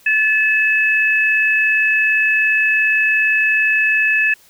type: tone pair together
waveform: sine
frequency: 1731.3 / 2594 Hz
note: A6 / E7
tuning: -28 / -28 cents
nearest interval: perfect fifth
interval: 700 cents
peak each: -15 dBFS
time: 0.06-4.34 s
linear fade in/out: 5 ms
effects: white hiss -50 dBFS RMS until 4.49 s